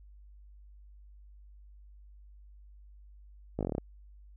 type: slowing click train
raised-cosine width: 2 ms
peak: -19 dBFS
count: 9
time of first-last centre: 3.59-3.781 s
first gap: 18 ms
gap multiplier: 1.08
effects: added 50 Hz sine -51 dBFS peak until 4.36 s